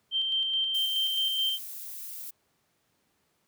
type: tone with tremolo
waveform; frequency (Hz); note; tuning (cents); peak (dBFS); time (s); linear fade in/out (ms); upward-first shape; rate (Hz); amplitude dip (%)
sine; 3136; G7; 0; -24; 0.11-1.59; 50; square; 4.7; 30
type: noise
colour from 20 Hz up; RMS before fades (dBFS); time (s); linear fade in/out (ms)
violet; -40; 0.74-2.31; 10
effects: pink hiss -72 dBFS RMS until 3.47 s + high-pass 100 Hz 12 dB/octave